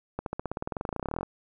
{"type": "accelerating click train", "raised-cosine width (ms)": 1, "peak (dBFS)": -17, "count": 26, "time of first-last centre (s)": [0.19, 1.231], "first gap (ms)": 72, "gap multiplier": 0.95, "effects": []}